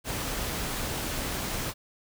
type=noise; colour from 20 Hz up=pink; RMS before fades=-32 dBFS; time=0.04-1.74 s; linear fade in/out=50 ms; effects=none